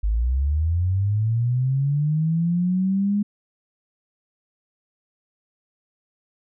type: linear sweep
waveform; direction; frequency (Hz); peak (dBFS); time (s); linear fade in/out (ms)
sine; up; 49.73 to 207.7; -18; 0.03-3.23; 10
effects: none